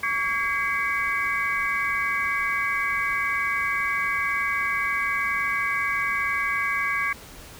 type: tone cluster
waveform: sine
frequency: 1133 / 1635 / 2051 / 2261 Hz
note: C#6 / G#6 / C7 / C#7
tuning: +37 / -28 / -35 / +34 cents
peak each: -28 dBFS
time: 0.03-7.13 s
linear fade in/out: 5 ms
effects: pink hiss -44 dBFS RMS until 7.59 s

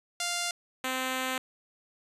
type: tone pair in turn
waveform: 5% pulse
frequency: 698.5 / 258.9 Hz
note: F5 / C4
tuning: 0 / -18 cents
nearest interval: octave + perfect fourth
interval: 1718 cents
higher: first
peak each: -18 dBFS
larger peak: neither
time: 0.2-0.51 / 0.84-1.38 s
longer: second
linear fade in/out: 2 ms
effects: resampled to 32000 Hz

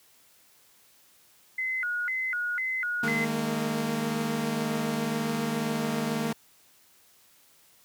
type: tone with vibrato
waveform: sine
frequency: 1721 Hz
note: A6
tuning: 39 cents flat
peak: -27 dBFS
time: 1.58-3.25 s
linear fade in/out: 5 ms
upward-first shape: square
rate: 2 Hz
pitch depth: 300 cents each way
type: chord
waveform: sawtooth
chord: D# suspended fourth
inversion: none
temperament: equal with one note detuned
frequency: 155.56 / 207.7 / 229.7 Hz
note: D#3 / G#3 / A#3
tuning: 0 / 0 / -25 cents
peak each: -30 / -30 / -25 dBFS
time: 3.03-6.33 s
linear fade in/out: 5 ms
effects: white hiss -60 dBFS RMS until 7.84 s + high-pass 60 Hz 12 dB/octave

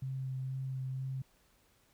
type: tone with vibrato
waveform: sine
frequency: 131.8 Hz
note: C3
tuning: 13 cents sharp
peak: -35 dBFS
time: 0.02-1.22 s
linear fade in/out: 5 ms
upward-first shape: sine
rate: 2.1 Hz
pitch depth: 13 cents each way
effects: pink hiss -69 dBFS RMS until 1.93 s

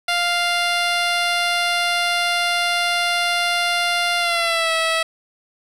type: tone with pitch glide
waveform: 10% pulse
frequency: 698.5 to 651.7 Hz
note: F5 to E5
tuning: 0 to -20 cents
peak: -9 dBFS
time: 0.08-5.03 s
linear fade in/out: 5 ms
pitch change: -120 cents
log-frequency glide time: 4.19-4.72 s
effects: low-pass 9000 Hz 12 dB/octave + 7-bit

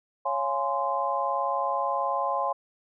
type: chord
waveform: sine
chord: Db major seventh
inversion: none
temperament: just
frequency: 554.4 / 693 / 831.5 / 1039.4 Hz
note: Db5 / F5 / Ab5 / C6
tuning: 0 / -14 / +2 / -12 cents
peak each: -31 / -32 / -30 / -28 dBFS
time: 0.25-2.53 s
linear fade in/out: 10 ms
effects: none

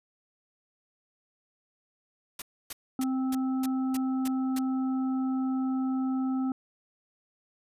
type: noise bursts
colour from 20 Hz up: white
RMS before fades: -37 dBFS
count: 8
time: 2.39-4.59 s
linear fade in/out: 5 ms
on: 30 ms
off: 280 ms
type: harmonic tone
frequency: 261.6 Hz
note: C4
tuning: in tune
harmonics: 1 / 3 / 5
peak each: -26 / -41 / -44 dBFS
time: 2.99-6.52 s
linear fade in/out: 2 ms
effects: resampled to 32000 Hz

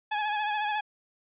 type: tone with vibrato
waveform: sawtooth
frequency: 842 Hz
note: G#5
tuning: 24 cents sharp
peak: -23 dBFS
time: 0.11-0.81 s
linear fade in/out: 10 ms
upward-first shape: sine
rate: 14 Hz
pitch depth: 39 cents each way
effects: resampled to 8000 Hz

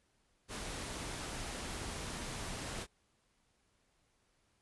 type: noise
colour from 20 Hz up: pink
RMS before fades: -42 dBFS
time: 0.48-2.87 s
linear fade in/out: 50 ms
effects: pink hiss -75 dBFS RMS until 4.61 s + resampled to 24000 Hz

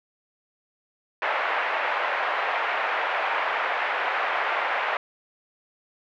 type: band-pass noise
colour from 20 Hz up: pink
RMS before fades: -26 dBFS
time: 1.22-4.97 s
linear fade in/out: 2 ms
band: 630 to 2400 Hz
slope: 24 dB/octave
effects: none

